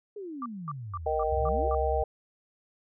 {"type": "exponential two-way sweep", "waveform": "sine", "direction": "down then up", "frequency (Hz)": [429.5, 51.91, 429.5], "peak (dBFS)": -36, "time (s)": [0.16, 1.69], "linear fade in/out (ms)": 5, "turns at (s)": 1.25}
{"type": "tone bursts", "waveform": "sine", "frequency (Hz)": 1174.7, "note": "D6", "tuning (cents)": 0, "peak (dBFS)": -32, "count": 6, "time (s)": [0.42, 1.748], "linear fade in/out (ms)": 2, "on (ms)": 38, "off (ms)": 220}
{"type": "chord", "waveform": "sine", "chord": "Eb major", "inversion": "second", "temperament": "just", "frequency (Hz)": [466.7, 622.3, 777.8], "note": ["Bb4", "Eb5", "G5"], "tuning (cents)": [2, 0, -14], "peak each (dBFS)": -30, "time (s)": [1.06, 2.04], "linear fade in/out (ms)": 5}
{"type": "tone with vibrato", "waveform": "sine", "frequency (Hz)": 67.8, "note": "C#2", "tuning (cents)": -38, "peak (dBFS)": -29, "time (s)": [1.32, 2.03], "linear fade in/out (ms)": 5, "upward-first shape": "triangle", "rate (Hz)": 10, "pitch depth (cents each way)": 95}
{"effects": []}